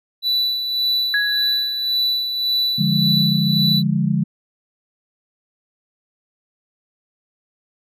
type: tone with tremolo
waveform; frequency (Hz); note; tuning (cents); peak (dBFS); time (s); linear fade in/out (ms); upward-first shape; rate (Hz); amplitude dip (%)
triangle; 3966; B7; +7; -14; 0.22-3.83; 50; sine; 1.8; 50
type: tone with exponential decay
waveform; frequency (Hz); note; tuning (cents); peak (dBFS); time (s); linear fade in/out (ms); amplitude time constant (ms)
sine; 1670; G#6; +9; -14; 1.14-1.97; 1; 180
type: chord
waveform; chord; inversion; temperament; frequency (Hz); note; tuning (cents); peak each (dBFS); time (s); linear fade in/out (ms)
sine; D diminished; none; equal; 146.83 / 174.61 / 207.7; D3 / F3 / Ab3; 0 / 0 / 0; -20; 2.78-4.24; 10
effects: none